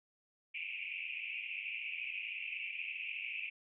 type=band-pass noise; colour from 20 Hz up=white; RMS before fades=-42 dBFS; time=0.54-3.5 s; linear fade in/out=10 ms; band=2300 to 2700 Hz; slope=96 dB/octave; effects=none